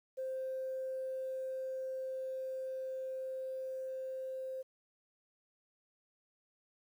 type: tone with level ramp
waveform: sine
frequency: 523.3 Hz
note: C5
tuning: in tune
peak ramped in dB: -35 to -38 dBFS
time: 0.17-4.63 s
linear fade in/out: 20 ms
effects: tanh soft clip ceiling -32 dBFS + 11-bit